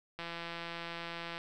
click train, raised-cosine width 0.3 ms, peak -25 dBFS, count 202, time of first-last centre 0.19-1.379 s, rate 169 Hz, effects none

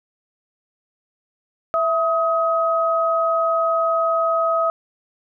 sine tone pair together, 660.1 / 1265 Hz, E5 / D#6, +2 / +28 cents, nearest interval major seventh, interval 1126 cents, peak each -19 dBFS, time 1.74-4.7 s, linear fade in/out 0 ms, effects none

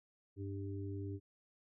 harmonic tone, 98.8 Hz, G2, 14 cents sharp, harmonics 1 / 3 / 4, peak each -41 / -46 / -48 dBFS, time 0.36-1.2 s, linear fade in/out 50 ms, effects none

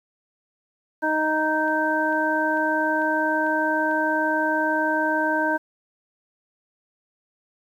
harmonic tone, 311.1 Hz, D#4, in tune, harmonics 1 / 2 / 3 / 5, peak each -26 / -26 / -25 / -24 dBFS, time 1.02-5.58 s, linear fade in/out 20 ms
click train, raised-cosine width 0.3 ms, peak -32 dBFS, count 6, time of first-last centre 1.68-3.912 s, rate 2.24 Hz
effects 9-bit

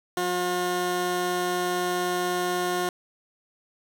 15% pulse tone pair together, 179.2 / 358.4 Hz, F3 / F4, +45 / +45 cents, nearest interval octave, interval 1200 cents, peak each -27 / -20 dBFS, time 0.17-2.89 s, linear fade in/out 2 ms, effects 8-bit

